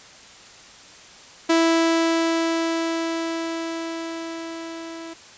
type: tone with level ramp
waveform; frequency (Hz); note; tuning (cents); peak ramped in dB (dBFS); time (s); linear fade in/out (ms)
sawtooth; 329.6; E4; 0; -11 to -30; 1.49-5.14; 10
effects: white hiss -45 dBFS RMS until 5.37 s + resampled to 16000 Hz